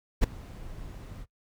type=noise with ADSR envelope; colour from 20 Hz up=brown; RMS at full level=-18 dBFS; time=0.21-1.26 s; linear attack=29 ms; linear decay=5 ms; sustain=-24 dB; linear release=45 ms; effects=noise-tail reverb RT60 0.1 s tail -19 dB re dry